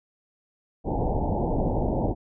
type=low-pass noise; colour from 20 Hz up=pink; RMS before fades=-25 dBFS; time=0.84-2.15 s; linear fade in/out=50 ms; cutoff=900 Hz; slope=96 dB/octave; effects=none